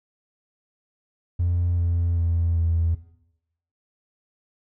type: tone with pitch steps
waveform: triangle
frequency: 87.31 / 85.86 / 84.43 / 83.03 Hz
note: F2 / F2 / E2 / E2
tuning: 0 / -29 / +42 / +13 cents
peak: -16 dBFS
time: 1.39-2.95 s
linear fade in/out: 10 ms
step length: 390 ms
effects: noise-tail reverb RT60 0.8 s tail -18 dB re dry + tanh soft clip ceiling -15 dBFS